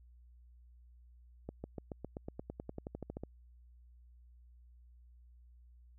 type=accelerating click train; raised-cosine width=2 ms; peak=-28 dBFS; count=18; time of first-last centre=1.49-3.236 s; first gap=150 ms; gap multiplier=0.95; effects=added 60 Hz sine -57 dBFS peak until 5.98 s